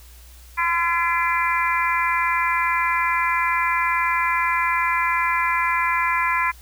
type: harmonic tone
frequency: 340.1 Hz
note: F4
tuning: 46 cents flat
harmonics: 3 / 4 / 5 / 6 / 7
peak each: -21 / -28 / -27 / -25 / -26 dBFS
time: 0.57-6.52 s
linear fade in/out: 20 ms
effects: added 60 Hz sine -43 dBFS peak until 6.61 s + white hiss -50 dBFS RMS until 6.61 s